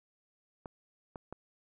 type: clicks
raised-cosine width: 1 ms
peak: -28 dBFS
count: 3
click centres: 0.658 / 1.158 / 1.326 s
effects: none